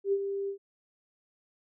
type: tone with ADSR envelope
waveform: sine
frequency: 396 Hz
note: G4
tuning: 18 cents sharp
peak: -22 dBFS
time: 0.04-0.58 s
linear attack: 84 ms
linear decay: 56 ms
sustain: -8 dB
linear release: 94 ms
effects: none